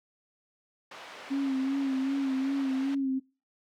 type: band-pass noise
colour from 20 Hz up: pink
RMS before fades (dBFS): -46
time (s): 0.91-2.95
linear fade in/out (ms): 5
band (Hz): 540 to 3500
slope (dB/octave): 12
type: tone with vibrato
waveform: sine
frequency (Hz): 270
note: C#4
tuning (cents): -45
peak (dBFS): -26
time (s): 1.3-3.2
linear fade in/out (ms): 20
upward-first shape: sine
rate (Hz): 2.6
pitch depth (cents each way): 46
effects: noise-tail reverb RT60 0.3 s tail -22 dB re dry